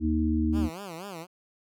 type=harmonic tone; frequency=78 Hz; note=D#2; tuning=5 cents sharp; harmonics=1 / 3 / 4; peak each=-27 / -27 / -27 dBFS; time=0-0.7 s; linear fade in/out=50 ms
type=tone with vibrato; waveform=10% pulse; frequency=181.5 Hz; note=F#3; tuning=33 cents flat; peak=-29 dBFS; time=0.52-1.27 s; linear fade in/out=50 ms; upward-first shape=sine; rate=4.1 Hz; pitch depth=210 cents each way
effects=none